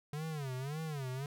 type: tone with vibrato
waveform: square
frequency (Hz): 143.1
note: D3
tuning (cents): -45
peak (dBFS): -38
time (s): 0.13-1.26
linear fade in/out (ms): 2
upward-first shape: sine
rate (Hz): 1.8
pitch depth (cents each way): 200
effects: none